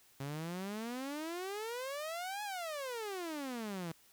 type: exponential two-way sweep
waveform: sawtooth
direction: up then down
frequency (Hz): 134.5 to 850 to 159.6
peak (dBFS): -35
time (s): 0.2-3.92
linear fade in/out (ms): 5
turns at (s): 2.43
effects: white hiss -65 dBFS RMS until 4.12 s